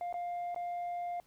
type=tone with dropouts; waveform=sine; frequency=702 Hz; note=F5; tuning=9 cents sharp; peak=-32 dBFS; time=0.01-1.2 s; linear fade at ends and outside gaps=1 ms; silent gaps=0.127-0.141 / 0.546-0.561 s; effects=tanh soft clip ceiling -34 dBFS + pink hiss -69 dBFS RMS until 1.26 s